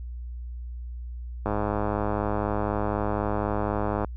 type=click train; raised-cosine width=1 ms; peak=-13 dBFS; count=270; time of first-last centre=1.46-4.047 s; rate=104 Hz; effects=added 60 Hz sine -33 dBFS peak until 4.16 s